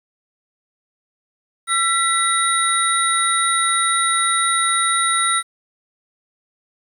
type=tone cluster; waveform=sine; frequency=1349 / 1974 / 3803 / 9530 Hz; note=E6 / B6 / A#7 / D9; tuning=+40 / -1 / +34 / +24 cents; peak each=-19 / -23 / -23 / -20 dBFS; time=1.67-5.43 s; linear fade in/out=50 ms; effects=8-bit